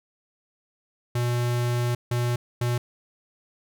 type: tone bursts at uneven times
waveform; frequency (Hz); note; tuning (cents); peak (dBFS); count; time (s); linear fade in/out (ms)
square; 121.1; B2; -34; -23; 3; 1.15-1.95 / 2.11-2.36 / 2.61-2.78; 5
effects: none